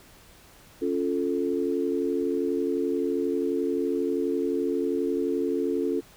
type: chord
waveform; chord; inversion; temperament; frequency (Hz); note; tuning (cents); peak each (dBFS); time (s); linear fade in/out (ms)
sine; Db augmented; none; equal; 277.2 / 349.2 / 440; Db4 / F4 / A4; 0 / 0 / 0; -28; 0.81-6.01; 20
effects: pink hiss -53 dBFS RMS until 6.16 s